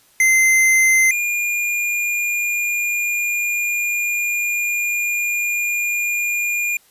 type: tone pair in turn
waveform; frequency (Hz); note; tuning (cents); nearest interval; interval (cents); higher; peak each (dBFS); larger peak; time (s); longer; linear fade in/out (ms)
square; 2073 / 2418; C7 / D7; -17 / +50; minor third; 267; second; -12 / -19; first; 0.2-1.11 / 1.11-6.77; second; 2
effects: white hiss -54 dBFS RMS until 6.9 s + resampled to 32000 Hz